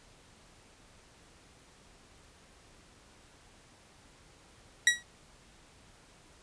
sawtooth tone with exponential decay, 1919 Hz, A#6, 50 cents sharp, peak -14 dBFS, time 4.87-5.03 s, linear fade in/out 2 ms, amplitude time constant 34 ms, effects pink hiss -59 dBFS RMS until 6.42 s + resampled to 22050 Hz

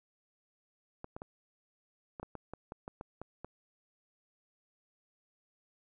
clicks, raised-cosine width 1 ms, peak -28 dBFS, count 12, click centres 1.044 / 1.165 / 1.219 / 2.198 / 2.23 / 2.353 / 2.536 / 2.721 / 2.879 / 3.011 / 3.216 / 3.446 s, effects none

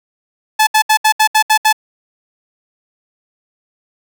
sawtooth tone bursts, 865 Hz, A5, 30 cents flat, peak -4 dBFS, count 8, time 0.59-1.728 s, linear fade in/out 10 ms, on 81 ms, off 70 ms, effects none

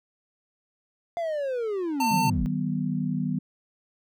triangle linear sweep, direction down, 695 to 32.42 Hz, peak -24 dBFS, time 1.17-2.46 s, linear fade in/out 0 ms
square tone, 898 Hz, A5, 35 cents sharp, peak -23 dBFS, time 2-2.3 s, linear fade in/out 5 ms
sine chord, Eb augmented, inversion none, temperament equal with one note detuned, 155.56 / 191.08 / 246.9 Hz, Eb3 / G3 / B3, 0 / -44 / 0 cents, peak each -29 dBFS, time 2.11-3.39 s, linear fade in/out 5 ms
effects none

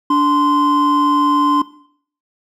triangle tone pair together, 291.6 / 1039 Hz, D4 / C6, -12 / -12 cents, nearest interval octave + minor seventh, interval 2200 cents, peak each -12 dBFS, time 0.1-1.62 s, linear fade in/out 5 ms, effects noise-tail reverb RT60 0.6 s tail -18 dB re dry

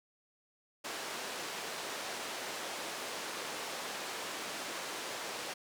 pink band-pass noise, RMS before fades -41 dBFS, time 0.84-5.54 s, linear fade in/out 10 ms, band 420 to 8300 Hz, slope 12 dB/octave, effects none

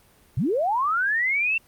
sine linear sweep, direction up, 95.7 to 2724 Hz, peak -20 dBFS, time 0.37-1.58 s, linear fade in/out 5 ms, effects pink hiss -57 dBFS RMS until 1.67 s + Opus 32 kbps

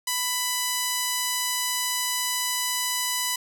5% pulse tone, 994 Hz, B5, 11 cents sharp, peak -12 dBFS, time 0.07-3.36 s, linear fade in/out 5 ms, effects none

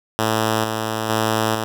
5% pulse tone with tremolo, 110 Hz, A2, in tune, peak -6 dBFS, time 0.19-1.64 s, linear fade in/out 0 ms, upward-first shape square, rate 1.1 Hz, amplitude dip 40%, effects none

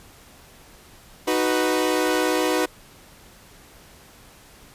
sawtooth chord, B major, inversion first, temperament equal with one note detuned, 310.1 / 370 / 493.9 Hz, D#4 / F#4 / B4, -6 / 0 / 0 cents, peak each -20 dBFS, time 1.27-2.66 s, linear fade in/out 10 ms, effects pink hiss -49 dBFS RMS until 4.74 s + resampled to 32000 Hz

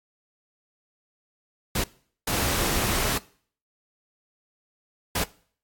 pink noise bursts at uneven times, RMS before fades -25 dBFS, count 3, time 1.75-1.84 / 2.27-3.18 / 5.15-5.24 s, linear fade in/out 5 ms, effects noise-tail reverb RT60 0.5 s tail -21 dB re dry + AAC 64 kbps

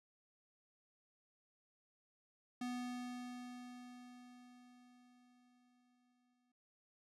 square tone with exponential decay, 246.9 Hz, B3, in tune, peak -40 dBFS, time 2.61-6.52 s, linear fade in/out 5 ms, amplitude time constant 850 ms, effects low-pass 9000 Hz 12 dB/octave

